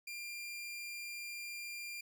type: tone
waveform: sawtooth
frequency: 2391 Hz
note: D7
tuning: 30 cents sharp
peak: -39 dBFS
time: 0.07-2.01 s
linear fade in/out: 5 ms
effects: none